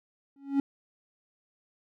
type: tone with exponential growth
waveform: triangle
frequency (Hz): 277.2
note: C#4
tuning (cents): 0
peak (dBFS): -17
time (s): 0.36-0.6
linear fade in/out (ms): 2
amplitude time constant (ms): 51
effects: none